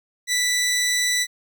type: tone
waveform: 15% pulse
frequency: 1975.5 Hz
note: B6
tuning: in tune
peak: -13 dBFS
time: 0.27-1.27 s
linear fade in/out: 50 ms
effects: none